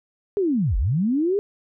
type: linear two-way sweep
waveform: sine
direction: down then up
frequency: 420 to 38.89 to 420 Hz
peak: -18 dBFS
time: 0.37-1.39 s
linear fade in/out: 0 ms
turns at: 0.77 s
effects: none